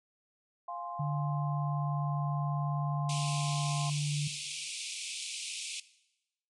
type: chord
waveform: sine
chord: F minor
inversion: none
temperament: equal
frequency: 698.5 / 830.6 / 1046.5 Hz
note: F5 / Ab5 / C6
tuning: 0 / 0 / 0 cents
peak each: -40 / -45 / -40 dBFS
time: 0.68-3.9 s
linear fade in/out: 5 ms
type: tone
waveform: sine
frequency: 146.83 Hz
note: D3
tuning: in tune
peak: -30 dBFS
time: 0.99-4.28 s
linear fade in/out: 10 ms
type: band-pass noise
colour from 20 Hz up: pink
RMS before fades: -40 dBFS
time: 3.09-5.8 s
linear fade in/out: 2 ms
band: 2300 to 9900 Hz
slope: 96 dB/octave
effects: noise-tail reverb RT60 0.9 s tail -17 dB re dry